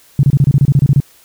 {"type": "tone bursts", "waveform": "sine", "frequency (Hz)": 139, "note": "C#3", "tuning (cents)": 5, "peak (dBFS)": -5, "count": 12, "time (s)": [0.19, 1.002], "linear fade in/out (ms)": 2, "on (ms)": 42, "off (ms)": 28, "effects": ["white hiss -47 dBFS RMS until 1.24 s"]}